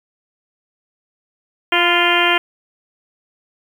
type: harmonic tone with a mistuned harmonic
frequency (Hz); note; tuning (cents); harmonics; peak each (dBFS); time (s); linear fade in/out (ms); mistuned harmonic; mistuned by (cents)
348.9; F4; -2; 1 / 2 / 3 / 4 / 5 / 6 / 7 / 8 / 9; -21 / -21 / -21 / -21 / -21 / -21 / -21 / -21 / -21; 1.72-2.38; 5; 3; -33
effects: 7-bit